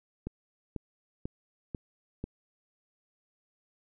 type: click train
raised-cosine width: 3 ms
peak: -22 dBFS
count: 5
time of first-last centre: 0.27-2.24 s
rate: 2.03 Hz
effects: none